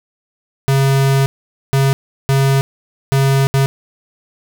square tone bursts at uneven times, 136.2 Hz, C#3, 30 cents flat, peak -11 dBFS, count 5, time 0.68-1.26 / 1.73-1.93 / 2.29-2.61 / 3.12-3.47 / 3.54-3.66 s, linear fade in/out 0 ms, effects none

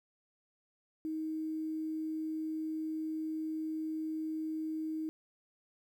sine tone, 315 Hz, D#4, 21 cents sharp, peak -34 dBFS, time 1.05-5.09 s, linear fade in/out 0 ms, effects 11-bit

